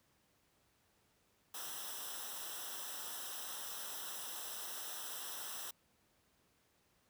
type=noise with comb filter; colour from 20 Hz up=white; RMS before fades=-45 dBFS; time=1.54-5.71 s; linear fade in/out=5 ms; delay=0.44 ms; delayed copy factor=-0.8; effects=pink hiss -74 dBFS RMS until 7.09 s + high-pass 60 Hz 12 dB/octave